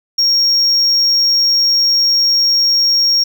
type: tone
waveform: sine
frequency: 5570 Hz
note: F8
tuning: 5 cents flat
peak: -7 dBFS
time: 0.18-3.24 s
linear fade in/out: 10 ms
effects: tanh soft clip ceiling -8 dBFS + 7-bit